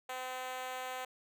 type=tone with high-pass filter; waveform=5% pulse; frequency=256.1 Hz; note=C4; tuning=37 cents flat; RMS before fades=-41 dBFS; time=0.09-1.05 s; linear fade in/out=5 ms; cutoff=630 Hz; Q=5; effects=none